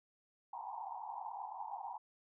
pink band-pass noise, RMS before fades -45 dBFS, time 0.53-1.98 s, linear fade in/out 5 ms, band 760 to 980 Hz, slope 96 dB/octave, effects none

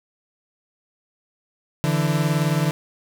40% pulse beating tone pair, 146.83 / 165.83 Hz, D3 / E3, 0 / +11 cents, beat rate 19 Hz, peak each -20 / -21 dBFS, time 1.84-2.71 s, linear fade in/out 0 ms, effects none

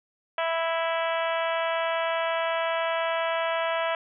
harmonic tone, 329.6 Hz, E4, in tune, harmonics 2 / 3 / 4 / 5 / 6 / 7 / 8 / 9 / 10, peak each -27 / -31 / -33 / -35 / -37 / -38 / -39 / -40 / -41 dBFS, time 0.38-3.95 s, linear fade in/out 2 ms, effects none

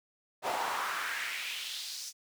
brown noise with high-pass filter sweep, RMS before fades -36 dBFS, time 0.42-2.13 s, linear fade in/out 50 ms, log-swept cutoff 680 to 5900 Hz, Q 2.5, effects none

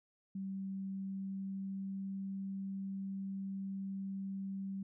sine tone with pitch glide, 193.2 to 194.32 Hz, G3 to G3, -25 to -15 cents, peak -38 dBFS, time 0.35-4.83 s, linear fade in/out 5 ms, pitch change +10 cents, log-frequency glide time 0.83-2.15 s, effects none

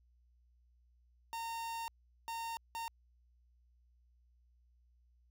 45% pulse tone bursts at uneven times, 917 Hz, A#5, 29 cents flat, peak -39 dBFS, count 3, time 1.33-1.88 / 2.28-2.57 / 2.75-2.88 s, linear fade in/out 0 ms, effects added 60 Hz sine -66 dBFS peak until 5.3 s

